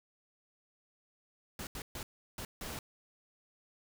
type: noise bursts at uneven times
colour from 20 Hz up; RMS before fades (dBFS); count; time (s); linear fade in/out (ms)
pink; -42; 5; 1.59-1.67 / 1.75-1.82 / 1.95-2.03 / 2.38-2.45 / 2.61-2.79; 2
effects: none